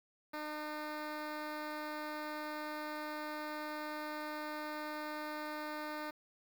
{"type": "tone with notch filter", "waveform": "10% pulse", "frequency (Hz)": 303.2, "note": "D#4", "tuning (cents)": -45, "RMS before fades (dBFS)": -42, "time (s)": [0.33, 6.11], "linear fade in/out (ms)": 10, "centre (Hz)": 8500, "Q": 0.53, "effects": ["10-bit"]}